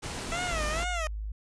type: noise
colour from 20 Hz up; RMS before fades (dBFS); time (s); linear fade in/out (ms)
pink; -36; 0.02-0.85; 20
type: tone with vibrato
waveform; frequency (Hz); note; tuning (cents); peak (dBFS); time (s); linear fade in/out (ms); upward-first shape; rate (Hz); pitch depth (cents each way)
15% pulse; 659.3; E5; 0; -24; 0.32-1.07; 0; sine; 2.2; 160
type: tone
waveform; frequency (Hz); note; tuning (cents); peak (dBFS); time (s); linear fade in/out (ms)
sine; 52.5; G#1; +19; -32; 0.52-1.32; 5
effects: resampled to 22050 Hz